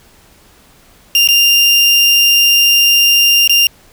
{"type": "tone with dropouts", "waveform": "30% pulse", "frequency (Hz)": 2794, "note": "F7", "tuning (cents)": 0, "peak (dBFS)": -4, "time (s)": [1.15, 3.67], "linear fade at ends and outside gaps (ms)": 1, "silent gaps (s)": [[1.275, 1.287], [3.476, 3.495]], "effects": ["pink hiss -46 dBFS RMS until 3.92 s"]}